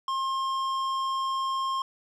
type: tone with tanh clipping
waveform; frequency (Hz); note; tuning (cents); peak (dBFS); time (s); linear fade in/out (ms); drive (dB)
sine; 1066; C6; +32; -28; 0.08-1.82; 2; 12
effects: none